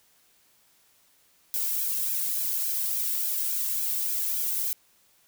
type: noise with flanger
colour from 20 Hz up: violet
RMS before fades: -28 dBFS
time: 1.54-4.73 s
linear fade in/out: 0 ms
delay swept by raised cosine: 1.2 to 1.9 ms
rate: 3.5 Hz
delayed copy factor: +0.85
effects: white hiss -63 dBFS RMS until 5.27 s

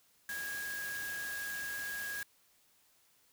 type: tone in noise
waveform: sine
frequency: 1644 Hz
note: G#6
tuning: 18 cents flat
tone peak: -38 dBFS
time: 0.29-2.23 s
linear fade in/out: 2 ms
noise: white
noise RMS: -45 dBFS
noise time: 0.29-2.23 s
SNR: +4 dB
effects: white hiss -69 dBFS RMS until 3.32 s

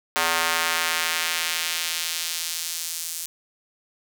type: tone with high-pass filter sweep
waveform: square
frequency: 83 Hz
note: E2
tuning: 12 cents sharp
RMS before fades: -26 dBFS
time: 0.16-3.26 s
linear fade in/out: 0 ms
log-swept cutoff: 1000 to 7300 Hz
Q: 0.86
effects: none

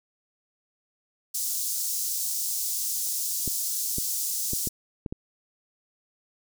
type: high-pass noise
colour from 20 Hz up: pink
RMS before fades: -29 dBFS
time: 1.34-4.69 s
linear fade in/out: 10 ms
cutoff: 5700 Hz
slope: 24 dB/octave
type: clicks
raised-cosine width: 3 ms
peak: -19 dBFS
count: 6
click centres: 3.477 / 3.984 / 4.534 / 4.673 / 5.062 / 5.125 s
effects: none

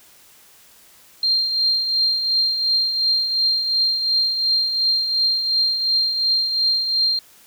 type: tone with tremolo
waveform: sine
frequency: 4186 Hz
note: C8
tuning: in tune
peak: -14 dBFS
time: 1.23-7.19 s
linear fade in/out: 2 ms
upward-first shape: triangle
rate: 2.8 Hz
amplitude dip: 55%
effects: white hiss -50 dBFS RMS until 7.46 s

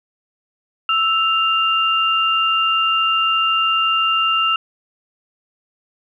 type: tone pair together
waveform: sine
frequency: 1317.3 / 2794 Hz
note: E6 / F7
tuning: -2 / 0 cents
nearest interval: octave + minor second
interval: 1302 cents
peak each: -17 dBFS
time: 0.89-4.56 s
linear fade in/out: 2 ms
effects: none

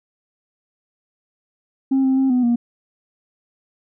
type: tone with pitch steps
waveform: sine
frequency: 267.8 / 263.7 / 266.5 / 249.9 / 237.9 Hz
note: C4 / C4 / C4 / B3 / A#3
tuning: +40 / +14 / +32 / +21 / +35 cents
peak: -12 dBFS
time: 1.91-2.56 s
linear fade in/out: 10 ms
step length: 130 ms
effects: tanh soft clip ceiling -12 dBFS

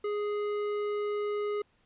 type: tone with tanh clipping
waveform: sine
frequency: 415.3 Hz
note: G#4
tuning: in tune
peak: -31 dBFS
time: 0.04-1.62 s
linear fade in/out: 5 ms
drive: 13 dB
effects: pink hiss -69 dBFS RMS until 1.85 s + resampled to 8000 Hz

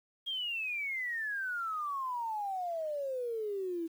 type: exponential sweep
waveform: sine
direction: down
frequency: 3273 to 323.1 Hz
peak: -33 dBFS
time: 0.26-3.88 s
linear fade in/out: 20 ms
effects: 10-bit

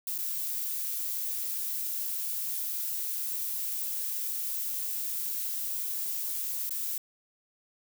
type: noise with dropouts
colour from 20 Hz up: violet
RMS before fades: -33 dBFS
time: 0.07-6.98 s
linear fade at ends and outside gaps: 2 ms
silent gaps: 0.18-0.186 / 6.694-6.707 s
effects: none

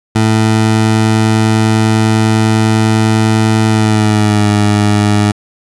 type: tone with pitch glide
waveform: 20% pulse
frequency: 110 to 104.07 Hz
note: A2 to G#2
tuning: 0 to +4 cents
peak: -3 dBFS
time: 0.15-5.32 s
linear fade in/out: 10 ms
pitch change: -96 cents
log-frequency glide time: 3.67-4.48 s
effects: resampled to 24000 Hz

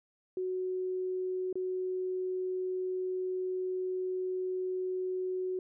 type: tone with dropouts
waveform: sine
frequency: 370 Hz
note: F#4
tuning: in tune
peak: -31 dBFS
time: 0.37-5.59 s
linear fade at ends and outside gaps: 2 ms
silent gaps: 1.528-1.555 s
effects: none

